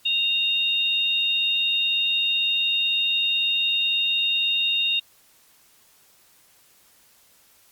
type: tone pair together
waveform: sine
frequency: 2786 / 3702 Hz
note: F7 / A#7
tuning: -5 / -13 cents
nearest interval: perfect fourth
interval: 492 cents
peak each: -23 / -22 dBFS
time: 0.05-5 s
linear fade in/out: 10 ms
effects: white hiss -57 dBFS RMS until 7.71 s + Opus 48 kbps